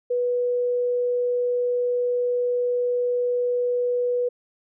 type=tone; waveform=sine; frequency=490 Hz; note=B4; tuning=14 cents flat; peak=-20 dBFS; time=0.1-4.29 s; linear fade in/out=10 ms; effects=none